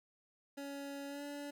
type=tone with pitch glide; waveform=25% pulse; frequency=280.5 to 287.6 Hz; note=C#4 to D4; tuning=+21 to -36 cents; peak=-39 dBFS; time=0.57-1.51 s; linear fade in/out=10 ms; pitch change=+43 cents; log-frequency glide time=1.07-1.23 s; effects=12-bit